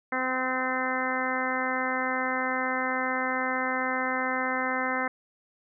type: harmonic tone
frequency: 257.7 Hz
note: C4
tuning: 26 cents flat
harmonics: 1 / 2 / 3 / 4 / 5 / 6 / 7 / 8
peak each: -34 / -34 / -34 / -34 / -34 / -34 / -34 / -34 dBFS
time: 0.12-5.08 s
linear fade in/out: 5 ms
effects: none